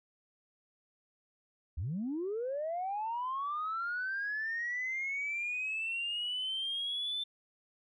sine linear sweep, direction up, 65.41 to 3554 Hz, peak -32 dBFS, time 1.77-7.24 s, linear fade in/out 10 ms, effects tanh soft clip ceiling -29 dBFS

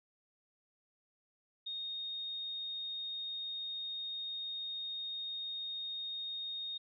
sine tone, 3707 Hz, A#7, 10 cents flat, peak -38 dBFS, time 1.66-6.78 s, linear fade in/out 10 ms, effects none

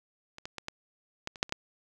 clicks, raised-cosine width 0.2 ms, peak -27 / -21 / -20 / -18 / -17 / -27 / -8 / -30 / -12 dBFS, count 9, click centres 0.384 / 0.455 / 0.583 / 0.684 / 1.274 / 1.358 / 1.429 / 1.494 / 1.524 s, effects none

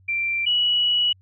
sine tone pair in turn, 2357 / 2932 Hz, D7 / F#7, +6 / -16 cents, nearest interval major third, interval 378 cents, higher second, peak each -21 / -17 dBFS, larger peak second, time 0.08-0.46 / 0.46-1.13 s, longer second, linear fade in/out 10 ms, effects added 94 Hz sine -52 dBFS peak until 1.21 s

